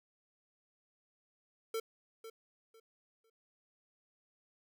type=tone with echo; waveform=square; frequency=450 Hz; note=A4; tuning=39 cents sharp; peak=-35 dBFS; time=1.74-1.8 s; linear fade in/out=5 ms; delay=500 ms; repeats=3; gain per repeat=-12 dB; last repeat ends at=3.3 s; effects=none